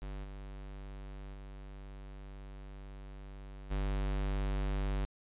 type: tone with level steps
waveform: square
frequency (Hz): 49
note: G1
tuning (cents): 0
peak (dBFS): -40 / -44 / -46 / -32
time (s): 0.02-5.05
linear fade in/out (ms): 0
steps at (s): 0.23 / 1.33 / 3.7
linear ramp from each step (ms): 20
effects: resampled to 8000 Hz